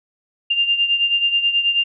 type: beating tone pair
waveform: sine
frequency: 2794 / 2803.3 Hz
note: F7 / F7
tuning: 0 / +6 cents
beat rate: 9.3 Hz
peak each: -16 / -22 dBFS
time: 0.5-1.84 s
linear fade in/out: 10 ms
effects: none